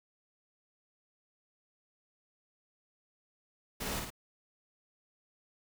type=noise with echo; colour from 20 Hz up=pink; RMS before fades=-38 dBFS; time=3.8-4 s; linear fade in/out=10 ms; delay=52 ms; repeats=2; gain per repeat=-3 dB; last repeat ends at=4.104 s; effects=none